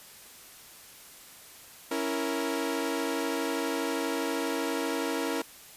sawtooth chord, A# diminished, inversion first, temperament equal, 277.2 / 329.6 / 466.2 Hz, C#4 / E4 / A#4, 0 / 0 / 0 cents, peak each -29 dBFS, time 1.91-5.42 s, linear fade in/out 5 ms, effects white hiss -50 dBFS RMS until 5.76 s + resampled to 32000 Hz

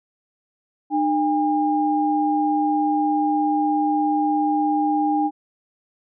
sine tone pair together, 302.8 / 808.4 Hz, D#4 / G#5, -47 / -47 cents, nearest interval octave + perfect fourth, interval 1700 cents, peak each -20 dBFS, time 0.9-5.31 s, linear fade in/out 50 ms, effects none

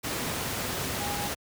sine tone in noise, 818 Hz, G#5, 26 cents flat, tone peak -34 dBFS, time 0.99-1.29 s, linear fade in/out 20 ms, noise pink, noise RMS -31 dBFS, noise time 0.03-1.35 s, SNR -6 dB, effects high-pass 80 Hz 12 dB/octave

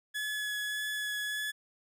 30% pulse tone with vibrato, 1700 Hz, G#6, 40 cents sharp, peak -30 dBFS, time 0.14-1.52 s, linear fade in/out 20 ms, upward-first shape sine, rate 1.7 Hz, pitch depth 11 cents each way, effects none

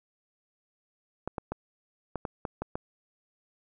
clicks, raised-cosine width 1 ms, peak -18 dBFS, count 8, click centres 1.276 / 1.382 / 1.52 / 2.157 / 2.252 / 2.452 / 2.62 / 2.755 s, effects none

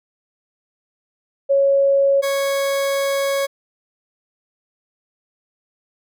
sine / 40% pulse tone pair in turn, 553 / 553 Hz, C#5 / C#5, -4 / -4 cents, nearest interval unison, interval 0 cents, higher neither, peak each -12 / -17 dBFS, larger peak first, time 1.49-2.22 / 2.22-3.47 s, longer second, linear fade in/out 20 ms, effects none

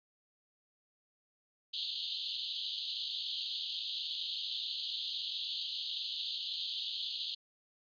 white band-pass noise, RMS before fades -39 dBFS, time 1.73-7.35 s, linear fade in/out 10 ms, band 3000 to 4500 Hz, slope 96 dB/octave, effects resampled to 11025 Hz

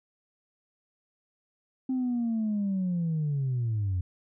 sine linear sweep, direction down, 262.7 to 87.31 Hz, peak -24 dBFS, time 1.89-4.01 s, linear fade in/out 5 ms, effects tanh soft clip ceiling -23 dBFS

